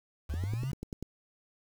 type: linear sweep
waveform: sine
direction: up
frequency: 69.3 to 141.5 Hz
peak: -31 dBFS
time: 0.29-0.72 s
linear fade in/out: 10 ms
type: click train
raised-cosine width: 3 ms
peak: -25 dBFS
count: 8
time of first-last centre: 0.34-1.026 s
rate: 10.2 Hz
effects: 8-bit